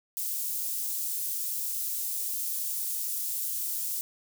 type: high-pass noise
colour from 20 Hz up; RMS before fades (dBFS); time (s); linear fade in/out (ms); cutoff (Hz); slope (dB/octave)
white; -32; 0.17-4.01; 0; 8200; 12
effects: none